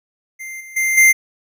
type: tone with level steps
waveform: square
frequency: 2092 Hz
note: C7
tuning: 1 cent flat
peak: -29 / -35 / -16 / -8 dBFS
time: 0.39-1.13 s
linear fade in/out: 20 ms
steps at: 0.6 / 0.76 / 0.97 s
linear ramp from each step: 10 ms
effects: none